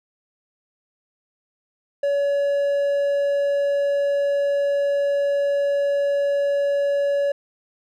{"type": "tone", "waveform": "triangle", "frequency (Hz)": 566, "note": "C#5", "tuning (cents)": 36, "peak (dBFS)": -16, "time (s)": [2.03, 7.32], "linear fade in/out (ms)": 5, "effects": []}